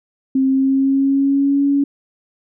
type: tone with pitch glide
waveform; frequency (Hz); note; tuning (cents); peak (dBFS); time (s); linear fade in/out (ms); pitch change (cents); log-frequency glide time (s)
sine; 265.7 to 281.2; C4 to C#4; +27 to +25; -12; 0.35-1.84; 5; +98; 0.46-1.65
effects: none